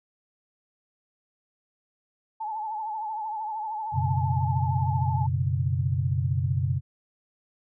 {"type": "tone with vibrato", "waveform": "sine", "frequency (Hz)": 865, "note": "A5", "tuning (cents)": -30, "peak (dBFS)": -29, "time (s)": [2.4, 5.27], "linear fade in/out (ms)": 10, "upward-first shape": "triangle", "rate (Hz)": 13, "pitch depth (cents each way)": 75}
{"type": "chord", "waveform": "sine", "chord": "F# suspended fourth", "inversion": "none", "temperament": "just", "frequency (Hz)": [92.5, 123.33, 138.75], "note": ["F#2", "B2", "C#3"], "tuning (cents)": [0, -2, 2], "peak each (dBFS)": -27, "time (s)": [3.92, 6.81], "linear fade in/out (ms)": 50}
{"effects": []}